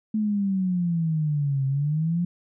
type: exponential two-way sweep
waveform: sine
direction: down then up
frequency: 218.5 to 133.6 to 177.4 Hz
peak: -21 dBFS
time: 0.14-2.25 s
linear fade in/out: 5 ms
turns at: 1.66 s
effects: none